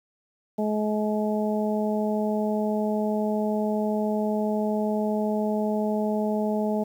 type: harmonic tone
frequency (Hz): 212.6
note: G#3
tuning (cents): +41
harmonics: 1 / 2 / 3 / 4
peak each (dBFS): -25 / -29 / -29 / -34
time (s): 0.58-6.84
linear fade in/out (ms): 10
effects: 9-bit